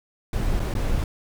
brown noise with dropouts, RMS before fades -23 dBFS, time 0.33-1.04 s, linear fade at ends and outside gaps 2 ms, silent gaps 0.596-0.6 / 0.739-0.751 s, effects none

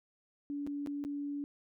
sine tone with dropouts, 286.7 Hz, D4, 42 cents flat, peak -35 dBFS, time 0.5-1.44 s, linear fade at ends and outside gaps 0 ms, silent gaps 0.666-0.673 / 0.862-0.872 / 1.04-1.049 s, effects none

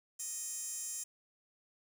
15% pulse tone with high-pass filter, 622.3 Hz, D#5, in tune, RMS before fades -41 dBFS, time 0.19-1.04 s, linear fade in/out 10 ms, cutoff 7800 Hz, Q 5.6, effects 10-bit

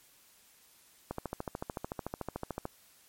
click train, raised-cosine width 1 ms, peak -21 dBFS, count 22, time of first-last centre 1.11-2.654 s, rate 13.6 Hz, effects white hiss -62 dBFS RMS until 3.08 s + MP3 64 kbps

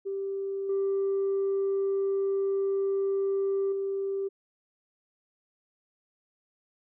sine tone with level steps, 392 Hz, G4, in tune, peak -29 / -23 / -27 dBFS, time 0.05-4.29 s, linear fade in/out 20 ms, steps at 0.69 / 3.72 s, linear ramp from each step 5 ms, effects tanh soft clip ceiling -22 dBFS

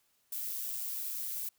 violet noise with amplitude modulation, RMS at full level -36 dBFS, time 0.32-1.49 s, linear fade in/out 5 ms, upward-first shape sine, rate 122 Hz, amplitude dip 35%, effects white hiss -73 dBFS RMS until 1.58 s

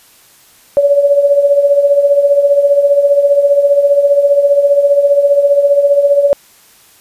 sine tone with tremolo, 568 Hz, C#5, 42 cents sharp, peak -3 dBFS, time 0.77-6.33 s, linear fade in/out 0 ms, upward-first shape triangle, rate 15 Hz, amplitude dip 70%, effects white hiss -45 dBFS RMS until 7 s + resampled to 32000 Hz

